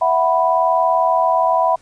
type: chord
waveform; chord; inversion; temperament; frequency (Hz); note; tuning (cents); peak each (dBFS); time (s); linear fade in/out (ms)
sine; E suspended second; none; equal; 659.3 / 740 / 987.8; E5 / F#5 / B5; 0 / 0 / 0; -17 / -18 / -16; 0.01-1.76; 10
effects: pink hiss -52 dBFS RMS until 1.81 s + resampled to 22050 Hz